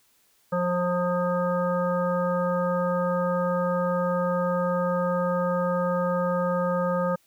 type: harmonic tone with a mistuned harmonic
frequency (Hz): 177.5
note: F3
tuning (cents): +28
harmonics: 1 / 3 / 5 / 7 / 9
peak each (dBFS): -27 / -25 / -34 / -30 / -39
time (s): 0.52-7.16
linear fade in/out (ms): 10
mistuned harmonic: 5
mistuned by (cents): +33
effects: white hiss -64 dBFS RMS until 7.26 s